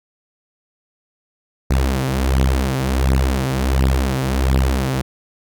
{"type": "beating tone pair", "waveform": "sawtooth", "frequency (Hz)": [65.2, 66.6], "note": ["C2", "C2"], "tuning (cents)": [-5, 31], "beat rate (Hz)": 1.4, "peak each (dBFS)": -14, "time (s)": [1.7, 5.02], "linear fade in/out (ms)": 10, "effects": []}